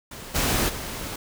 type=noise with level steps; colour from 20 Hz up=pink; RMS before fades=-39 / -23 / -33 dBFS; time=0.11-1.16 s; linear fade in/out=5 ms; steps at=0.34 / 0.68 s; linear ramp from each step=20 ms; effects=none